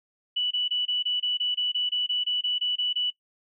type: tone bursts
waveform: sine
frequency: 2960 Hz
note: F#7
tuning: in tune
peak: -23 dBFS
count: 16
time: 0.36-3.105 s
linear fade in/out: 10 ms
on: 150 ms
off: 23 ms
effects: noise-tail reverb RT60 0.1 s tail -20 dB re dry